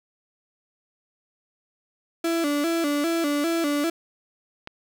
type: tone with vibrato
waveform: 35% pulse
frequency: 311.1 Hz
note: D#4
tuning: in tune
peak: -20 dBFS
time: 2.24-3.9 s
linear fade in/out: 5 ms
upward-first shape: square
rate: 2.5 Hz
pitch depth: 120 cents each way
type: click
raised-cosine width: 0.3 ms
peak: -20 dBFS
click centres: 4.674 s
effects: 10-bit